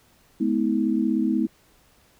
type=tone cluster; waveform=sine; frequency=213.8 / 250.1 / 320.4 Hz; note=A3 / B3 / E4; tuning=-49 / +22 / -49 cents; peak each=-24 dBFS; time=0.4-1.47 s; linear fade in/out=10 ms; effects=pink hiss -59 dBFS RMS until 2.19 s